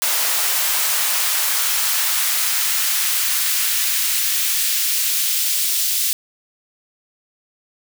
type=noise with high-pass filter sweep; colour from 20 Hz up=white; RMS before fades=-19 dBFS; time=0.02-6.13 s; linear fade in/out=0 ms; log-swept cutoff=640 to 3400 Hz; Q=0.79; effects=none